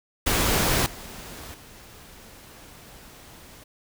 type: noise with level steps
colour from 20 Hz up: pink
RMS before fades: -22 / -40 / -47 dBFS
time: 0.26-3.64 s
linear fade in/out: 10 ms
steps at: 0.86 / 1.54 s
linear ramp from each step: 2 ms
effects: none